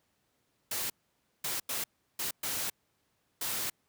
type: noise bursts at uneven times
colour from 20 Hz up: white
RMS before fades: -34 dBFS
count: 6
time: 0.71-0.9 / 1.44-1.6 / 1.69-1.84 / 2.19-2.31 / 2.43-2.7 / 3.41-3.7 s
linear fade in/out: 5 ms
effects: pink hiss -75 dBFS RMS until 3.88 s + high-pass 80 Hz 12 dB/octave